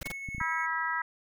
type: noise bursts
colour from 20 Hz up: pink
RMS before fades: -37 dBFS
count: 3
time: 0.01-0.12 s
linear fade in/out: 5 ms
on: 22 ms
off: 22 ms
type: tone with tremolo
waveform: triangle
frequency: 2198 Hz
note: C#7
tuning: 15 cents flat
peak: -34 dBFS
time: 0.04-0.67 s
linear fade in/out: 20 ms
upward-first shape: triangle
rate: 11 Hz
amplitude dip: 30%
type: clicks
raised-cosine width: 5 ms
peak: -27 dBFS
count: 4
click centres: 0.288 / 0.348 / 0.382 / 0.413 s
type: harmonic tone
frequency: 324.2 Hz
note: E4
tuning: 29 cents flat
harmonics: 3 / 4 / 5 / 6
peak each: -34 / -34 / -34 / -34 dBFS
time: 0.4-1.02 s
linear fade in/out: 5 ms
effects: none